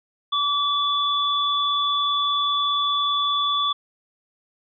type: tone pair together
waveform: sine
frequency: 1153 / 3455 Hz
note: D6 / A7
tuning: -32 / -32 cents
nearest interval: octave + perfect fifth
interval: 1900 cents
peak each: -22 / -22 dBFS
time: 0.32-3.73 s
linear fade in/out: 10 ms
effects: none